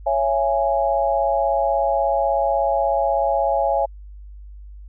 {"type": "chord", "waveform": "sine", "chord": "C# minor", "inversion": "none", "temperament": "equal with one note detuned", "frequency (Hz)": [554.4, 670.8, 830.6], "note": ["C#5", "E5", "G#5"], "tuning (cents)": [0, 30, 0], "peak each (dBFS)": -21, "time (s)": [0.06, 3.86], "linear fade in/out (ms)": 10, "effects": ["added 50 Hz sine -36 dBFS peak until 4.88 s"]}